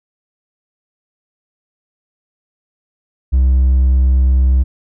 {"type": "tone with hard clipping", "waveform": "sine", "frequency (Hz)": 64.9, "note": "C2", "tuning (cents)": -13, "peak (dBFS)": -9, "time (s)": [3.32, 4.64], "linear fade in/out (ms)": 20, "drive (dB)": 2, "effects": []}